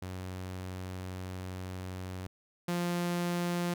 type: tone pair in turn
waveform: sawtooth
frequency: 92.5 / 174.62 Hz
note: F#2 / F3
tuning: 0 / 0 cents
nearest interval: major seventh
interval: 1100 cents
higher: second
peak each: -34 / -26 dBFS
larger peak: second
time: 0.02-2.27 / 2.68-3.74 s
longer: first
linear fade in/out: 5 ms
effects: none